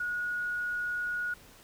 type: tone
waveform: sine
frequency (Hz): 1451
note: F#6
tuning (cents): -34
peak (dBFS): -30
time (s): 0-1.34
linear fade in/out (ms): 5
effects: pink hiss -55 dBFS RMS until 1.63 s